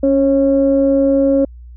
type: tone pair together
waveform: sine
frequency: 277.1 / 546 Hz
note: C#4 / C#5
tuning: -1 / -26 cents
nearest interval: octave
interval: 1175 cents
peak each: -12 dBFS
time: 0.03-1.45 s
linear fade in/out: 5 ms
effects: tanh soft clip ceiling -2 dBFS + added 60 Hz sine -33 dBFS peak until 1.76 s